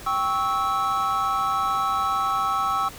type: chord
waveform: triangle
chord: C# diminished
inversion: second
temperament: equal with one note detuned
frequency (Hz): 784 / 1108.7 / 1306.4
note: G5 / C#6 / E6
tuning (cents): 0 / 0 / -16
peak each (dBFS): -26 / -24 / -22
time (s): 0.06-2.89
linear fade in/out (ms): 10
effects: pink hiss -41 dBFS RMS until 2.98 s